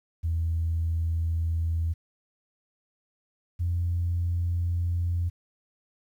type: tone pair in turn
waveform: sine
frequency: 82.41 / 86.54 Hz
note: E2 / F2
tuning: 0 / -15 cents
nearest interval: minor second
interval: 85 cents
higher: second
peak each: -23 dBFS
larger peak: neither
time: 0.23-1.94 / 3.59-5.3 s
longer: neither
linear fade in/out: 20 ms
effects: tanh soft clip ceiling -19 dBFS + 10-bit